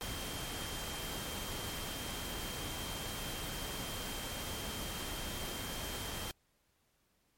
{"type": "tone in noise", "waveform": "sine", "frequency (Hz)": 3170, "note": "G7", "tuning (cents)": 19, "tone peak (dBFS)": -47, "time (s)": [0.01, 6.31], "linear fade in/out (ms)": 0, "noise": "pink", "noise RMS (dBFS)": -41, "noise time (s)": [0.01, 6.31], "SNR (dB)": -9, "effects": ["pink hiss -75 dBFS RMS until 7.37 s", "MP3 64 kbps"]}